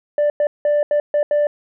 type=tone bursts at uneven times; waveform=sine; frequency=589 Hz; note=D5; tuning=5 cents sharp; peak=-11 dBFS; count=6; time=0.18-0.3 / 0.4-0.47 / 0.65-0.83 / 0.91-1 / 1.14-1.23 / 1.31-1.47 s; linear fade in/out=2 ms; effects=tanh soft clip ceiling -12 dBFS